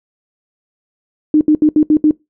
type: tone bursts at uneven times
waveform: sine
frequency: 304.6 Hz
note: D#4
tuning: 37 cents flat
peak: -6 dBFS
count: 6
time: 1.34-1.41 / 1.48-1.55 / 1.62-1.69 / 1.76-1.83 / 1.9-1.97 / 2.04-2.11 s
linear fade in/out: 2 ms
effects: noise-tail reverb RT60 0.2 s tail -23 dB re dry